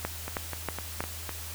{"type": "two click trains", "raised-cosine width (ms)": 0.5, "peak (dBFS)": [-14, -19], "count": [4, 5], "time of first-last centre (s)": [[0.05, 1.005], [0.28, 1.293]], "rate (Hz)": [3.14, 3.95], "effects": ["added 81 Hz sine -41 dBFS peak until 1.54 s", "white hiss -41 dBFS RMS until 1.54 s"]}